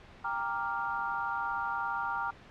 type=chord; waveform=sine; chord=G minor seventh; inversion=none; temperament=equal with one note detuned; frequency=795.4 / 932.3 / 1174.7 / 1396.9 Hz; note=G5 / Bb5 / D6 / F6; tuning=+25 / 0 / 0 / 0 cents; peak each=-38 / -35 / -38 / -35 dBFS; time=0.24-2.31 s; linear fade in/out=10 ms; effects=pink hiss -53 dBFS RMS until 2.5 s + low-pass 3000 Hz 12 dB/octave